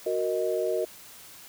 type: chord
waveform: sine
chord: D# minor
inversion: first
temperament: equal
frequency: 370 / 466.2 / 622.3 Hz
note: F#4 / A#4 / D#5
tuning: 0 / 0 / 0 cents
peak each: -29 dBFS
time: 0.06-0.85 s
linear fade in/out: 5 ms
effects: white hiss -48 dBFS RMS until 1.48 s